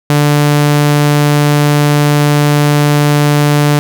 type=tone; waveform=sawtooth; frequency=146.83 Hz; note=D3; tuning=in tune; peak=-3 dBFS; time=0.1-3.79 s; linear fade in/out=0 ms; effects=none